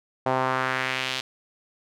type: tone with band-pass filter sweep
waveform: sawtooth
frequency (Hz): 130.2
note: C3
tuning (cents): -8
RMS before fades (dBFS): -26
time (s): 0.26-1.21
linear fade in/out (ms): 5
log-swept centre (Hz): 760 to 3700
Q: 1.7
effects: none